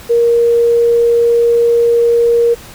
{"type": "tone", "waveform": "sine", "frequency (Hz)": 469.7, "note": "A#4", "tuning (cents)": 13, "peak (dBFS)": -7, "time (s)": [0.09, 2.55], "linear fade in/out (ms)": 20, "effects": ["pink hiss -35 dBFS RMS until 2.74 s"]}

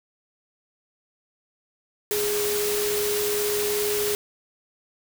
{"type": "tone in noise", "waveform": "sine", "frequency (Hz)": 415.3, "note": "G#4", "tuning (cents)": 0, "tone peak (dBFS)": -24, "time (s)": [2.11, 4.15], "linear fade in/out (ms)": 0, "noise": "white", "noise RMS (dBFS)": -28, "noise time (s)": [2.11, 4.15], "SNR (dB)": 1, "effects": []}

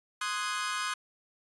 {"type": "chord", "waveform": "sawtooth", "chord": "Ab dominant seventh", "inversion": "first", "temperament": "equal with one note detuned", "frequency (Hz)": [1046.5, 1244.5, 1485.1, 1661.2], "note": ["C6", "Eb6", "Gb6", "Ab6"], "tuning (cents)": [0, 0, 6, 0], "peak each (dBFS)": [-33, -31, -34, -35], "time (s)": [0.21, 0.94], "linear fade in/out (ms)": 5, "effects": ["resampled to 24000 Hz"]}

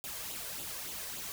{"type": "noise with flanger", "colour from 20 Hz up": "white", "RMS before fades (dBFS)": -41, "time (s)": [0.04, 1.32], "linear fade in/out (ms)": 0, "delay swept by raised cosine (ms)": [0.26, 1.96], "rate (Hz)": 3.5, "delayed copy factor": 0.6, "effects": []}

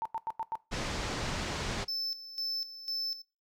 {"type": "tone bursts", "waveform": "sine", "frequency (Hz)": 900, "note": "A5", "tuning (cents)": 39, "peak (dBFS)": -30, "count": 5, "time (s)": [0.02, 0.554], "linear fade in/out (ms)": 0, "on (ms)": 34, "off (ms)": 91}
{"type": "low-pass noise", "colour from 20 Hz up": "pink", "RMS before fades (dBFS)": -35, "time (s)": [0.71, 1.85], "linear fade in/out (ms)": 20, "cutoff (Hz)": 6700, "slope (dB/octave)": 24}
{"type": "tone with tremolo", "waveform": "triangle", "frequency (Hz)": 5274, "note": "E8", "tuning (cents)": 0, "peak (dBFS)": -31, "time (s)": [1.88, 3.22], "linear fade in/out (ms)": 5, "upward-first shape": "square", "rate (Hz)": 2, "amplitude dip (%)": 75}
{"effects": ["noise-tail reverb RT60 0.3 s tail -20 dB re dry"]}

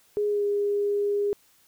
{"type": "tone with pitch glide", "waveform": "sine", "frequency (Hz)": [415.3, 407.9], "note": ["G#4", "G#4"], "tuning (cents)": [0, -31], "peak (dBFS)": -22, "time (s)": [0.17, 1.33], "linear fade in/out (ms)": 0, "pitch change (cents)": -31, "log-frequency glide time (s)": [0.28, 0.44], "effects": ["white hiss -61 dBFS RMS until 1.67 s"]}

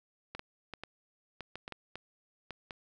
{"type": "clicks", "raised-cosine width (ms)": 0.3, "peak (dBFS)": -25, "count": 11, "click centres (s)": [0.35, 0.394, 0.737, 0.836, 1.407, 1.556, 1.679, 1.723, 1.956, 2.507, 2.708], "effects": []}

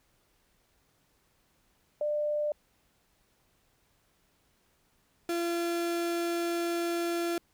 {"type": "tone pair in turn", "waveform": ["sine", "35% pulse"], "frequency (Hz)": [596, 341.6], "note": ["D5", "F4"], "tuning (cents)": [25, -38], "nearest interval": "minor seventh", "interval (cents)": 963, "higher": "first", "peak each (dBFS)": -27, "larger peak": "neither", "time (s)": [[2.01, 2.52], [5.29, 7.38]], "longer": "second", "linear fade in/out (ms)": 2, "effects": ["pink hiss -70 dBFS RMS until 7.53 s"]}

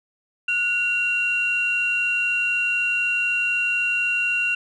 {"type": "tone pair together", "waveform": "sine", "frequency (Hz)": [1458, 2752], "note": ["F#6", "F7"], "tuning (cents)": [-26, -26], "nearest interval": "major seventh", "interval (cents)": 1100, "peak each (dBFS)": [-26, -19], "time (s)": [0.48, 4.55], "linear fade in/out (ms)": 5, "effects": ["tanh soft clip ceiling -14 dBFS"]}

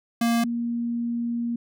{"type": "tone pair in turn", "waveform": ["square", "sine"], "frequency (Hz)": [233.1, 235.8], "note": ["A#3", "A#3"], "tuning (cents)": [0, 20], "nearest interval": "unison", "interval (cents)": 20, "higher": "second", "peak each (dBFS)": [-20, -24], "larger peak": "first", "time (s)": [[0.21, 0.44], [0.44, 1.56]], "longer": "second", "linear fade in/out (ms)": 5, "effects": []}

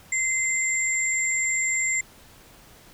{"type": "tone pair together", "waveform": "sine", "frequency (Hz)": [2069, 7373], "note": ["C7", "A#8"], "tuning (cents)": [-20, -20], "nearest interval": "octave + minor seventh", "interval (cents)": 2200, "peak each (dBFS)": [-24, -25], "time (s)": [0.12, 2.01], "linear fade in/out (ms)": 5, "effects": ["pink hiss -51 dBFS RMS until 2.93 s"]}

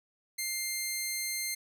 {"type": "tone", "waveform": "10% pulse", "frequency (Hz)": 2100, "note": "C7", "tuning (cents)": 6, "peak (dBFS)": -23, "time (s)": [0.38, 1.55], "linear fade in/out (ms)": 10, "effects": []}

